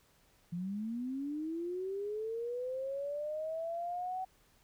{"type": "linear sweep", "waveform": "sine", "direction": "up", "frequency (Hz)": [167.7, 757], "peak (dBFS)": -35, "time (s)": [0.52, 4.25], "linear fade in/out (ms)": 10, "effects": ["pink hiss -68 dBFS RMS until 4.63 s"]}